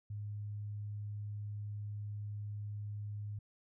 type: tone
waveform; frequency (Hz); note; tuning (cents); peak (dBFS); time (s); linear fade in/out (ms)
sine; 103.83; G#2; 0; -39; 0.1-3.39; 5
effects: none